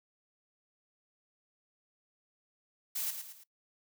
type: noise with echo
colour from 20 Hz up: blue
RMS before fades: -35 dBFS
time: 2.95-3.11 s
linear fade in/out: 10 ms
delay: 110 ms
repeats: 3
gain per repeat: -7 dB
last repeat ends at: 3.44 s
effects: noise-tail reverb RT60 0.1 s tail -19 dB re dry